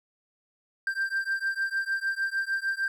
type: beating tone pair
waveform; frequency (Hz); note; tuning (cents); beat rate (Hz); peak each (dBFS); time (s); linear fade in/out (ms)
triangle; 1575 / 1581.6; G6 / G6; +8 / +15; 6.6; -28; 0.87-2.88; 2
effects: none